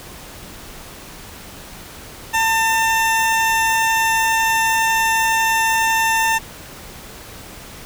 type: tone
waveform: 20% pulse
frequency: 898 Hz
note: A5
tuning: 35 cents sharp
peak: -10 dBFS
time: 2.33-6.39 s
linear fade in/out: 20 ms
effects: pink hiss -37 dBFS RMS until 7.85 s